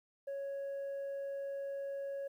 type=tone; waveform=sine; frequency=554.4 Hz; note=C#5; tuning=in tune; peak=-35 dBFS; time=0.27-2.28 s; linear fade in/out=10 ms; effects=tanh soft clip ceiling -37 dBFS + 12-bit